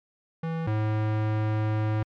square tone pair in turn, 163.5 / 107.84 Hz, E3 / A2, -14 / -34 cents, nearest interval perfect fifth, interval 720 cents, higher first, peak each -28 / -24 dBFS, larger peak second, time 0.43-0.67 / 0.67-2.03 s, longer second, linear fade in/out 5 ms, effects low-pass 2000 Hz 12 dB/octave + MP3 96 kbps

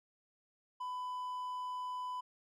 triangle tone, 1000 Hz, B5, 21 cents sharp, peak -36 dBFS, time 0.8-2.21 s, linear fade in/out 10 ms, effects none

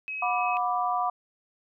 sine tone, 2552 Hz, D#7, 43 cents sharp, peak -31 dBFS, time 0.08-0.57 s, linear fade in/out 0 ms
sine chord, B minor, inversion second, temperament equal with one note detuned, 725.2 / 987.8 / 1174.7 Hz, F#5 / B5 / D6, -35 / 0 / 0 cents, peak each -27 / -30 / -29 dBFS, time 0.22-1.1 s, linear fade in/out 5 ms
effects none

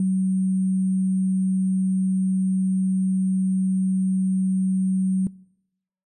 sine tone with sample-and-hold, 188.1 Hz, F#3, 29 cents sharp, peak -18 dBFS, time 0-5.27 s, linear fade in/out 2 ms, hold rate 8820 Hz, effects noise-tail reverb RT60 0.8 s tail -23 dB re dry + resampled to 32000 Hz

